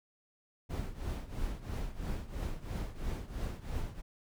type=noise with tremolo; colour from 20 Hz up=brown; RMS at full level=-34 dBFS; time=0.69-4.02 s; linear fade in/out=20 ms; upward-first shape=triangle; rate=3 Hz; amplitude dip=85%; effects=none